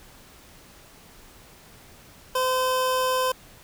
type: tone pair together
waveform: square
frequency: 513 / 1026 Hz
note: C5 / C6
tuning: -34 / -34 cents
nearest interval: octave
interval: 1200 cents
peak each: -25 dBFS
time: 2.35-3.32 s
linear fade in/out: 5 ms
effects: pink hiss -50 dBFS RMS until 3.63 s